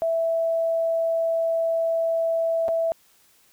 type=tone with dropouts; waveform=sine; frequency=659.3 Hz; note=E5; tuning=in tune; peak=-20 dBFS; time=0.02-2.92 s; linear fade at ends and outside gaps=0 ms; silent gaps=2.682-2.688 s; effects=white hiss -59 dBFS RMS until 3.52 s